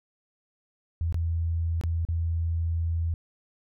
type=tone with dropouts; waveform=sine; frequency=83.1 Hz; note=E2; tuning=15 cents sharp; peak=-24 dBFS; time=1.01-3.14 s; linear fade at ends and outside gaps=0 ms; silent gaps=1.125-1.144 / 1.812-1.837 / 2.051-2.087 s; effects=none